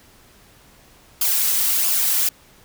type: noise with flanger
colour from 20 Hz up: blue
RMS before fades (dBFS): -19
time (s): 1.21-2.29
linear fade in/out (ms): 5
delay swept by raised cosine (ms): 0.5 to 3.3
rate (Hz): 1.5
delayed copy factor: -0.5
effects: pink hiss -51 dBFS RMS until 2.64 s